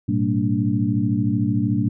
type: tone cluster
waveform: sine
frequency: 108.3 / 121.7 / 193.9 / 227.3 / 290.2 Hz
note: A2 / B2 / G3 / A#3 / D4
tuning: -27 / -25 / -19 / -43 / -21 cents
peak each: -24 dBFS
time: 0.08-1.89 s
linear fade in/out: 10 ms
effects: none